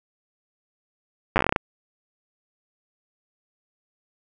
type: slowing click train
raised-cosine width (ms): 0.5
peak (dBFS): -4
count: 11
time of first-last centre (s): 1.36-1.562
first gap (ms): 9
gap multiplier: 1.17
effects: none